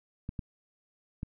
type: clicks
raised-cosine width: 5 ms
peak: -23 dBFS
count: 3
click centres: 0.291 / 0.392 / 1.231 s
effects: none